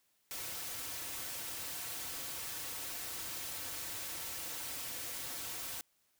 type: noise with comb filter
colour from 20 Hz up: white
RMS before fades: -42 dBFS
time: 0.31-5.81 s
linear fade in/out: 0 ms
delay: 4.9 ms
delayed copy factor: -0.55
effects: white hiss -75 dBFS RMS until 6.19 s